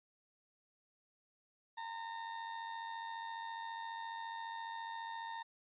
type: tone with amplitude modulation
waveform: 35% pulse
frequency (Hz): 915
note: A#5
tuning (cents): -32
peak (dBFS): -38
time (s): 1.77-5.43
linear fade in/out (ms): 10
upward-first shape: sine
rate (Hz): 94.6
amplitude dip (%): 50
effects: resampled to 8000 Hz